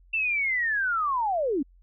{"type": "linear sweep", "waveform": "sine", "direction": "down", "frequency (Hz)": [2700, 250.2], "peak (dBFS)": -23, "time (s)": [0.13, 1.63], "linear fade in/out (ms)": 10, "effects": ["added 44 Hz sine -53 dBFS peak until 1.82 s"]}